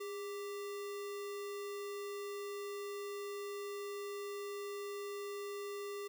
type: tone with sample-and-hold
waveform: sine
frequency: 406.5 Hz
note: G#4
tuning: 37 cents flat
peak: -40 dBFS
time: 0-6.08 s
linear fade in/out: 10 ms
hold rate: 1575 Hz
effects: none